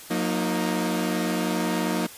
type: chord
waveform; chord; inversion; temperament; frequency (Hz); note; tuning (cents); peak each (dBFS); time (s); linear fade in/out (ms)
sawtooth; D# minor; first; equal with one note detuned; 180.56 / 233.1 / 311.1; F#3 / A#3 / D#4; -42 / 0 / 0; -24; 0.1-2.07; 10
effects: white hiss -43 dBFS RMS until 2.17 s + resampled to 32000 Hz